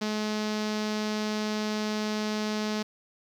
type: tone with low-pass filter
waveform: sawtooth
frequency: 213.3 Hz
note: G#3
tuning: 46 cents sharp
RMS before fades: -30 dBFS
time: 0.01-2.83 s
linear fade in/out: 10 ms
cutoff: 5100 Hz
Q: 2.3
effects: 9-bit